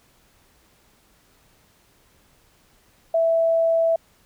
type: tone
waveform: sine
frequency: 659.3 Hz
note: E5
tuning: in tune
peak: -16 dBFS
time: 3.14-3.96 s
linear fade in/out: 5 ms
effects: pink hiss -59 dBFS RMS until 4.25 s